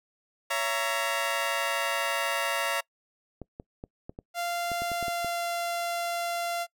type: chord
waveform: 15% pulse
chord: A# diminished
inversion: first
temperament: just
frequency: 559.4 / 671.3 / 932.3 Hz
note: C#5 / E5 / A#5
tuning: +16 / +31 / 0 cents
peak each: -25 dBFS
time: 0.5-2.81 s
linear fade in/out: 10 ms
type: clicks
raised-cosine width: 2 ms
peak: -25 dBFS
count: 11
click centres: 3.417 / 3.599 / 3.839 / 4.095 / 4.189 / 4.717 / 4.82 / 4.917 / 5.027 / 5.082 / 5.246 s
type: tone with pitch glide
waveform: sawtooth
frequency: 693 to 689 Hz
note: F5 to F5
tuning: -14 to -24 cents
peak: -25 dBFS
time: 4.34-6.67 s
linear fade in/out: 50 ms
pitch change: -10 cents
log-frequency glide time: 4.81-5.42 s
effects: noise-tail reverb RT60 0.1 s tail -24 dB re dry